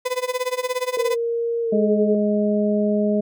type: tone with tremolo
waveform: 35% pulse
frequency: 503 Hz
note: B4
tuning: 32 cents sharp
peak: -17 dBFS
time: 0.05-1.16 s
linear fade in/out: 10 ms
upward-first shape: sine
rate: 17 Hz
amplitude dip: 90%
type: tone with pitch glide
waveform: sine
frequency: 466.2 to 427.5 Hz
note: A#4 to A4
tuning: 0 to -50 cents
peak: -20 dBFS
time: 0.97-2.15 s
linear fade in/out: 2 ms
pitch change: -150 cents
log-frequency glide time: 1.62-1.89 s
type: harmonic tone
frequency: 208.6 Hz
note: G#3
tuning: 8 cents sharp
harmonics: 1 / 2 / 3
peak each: -19 / -23 / -23 dBFS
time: 1.72-3.21 s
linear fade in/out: 10 ms
effects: none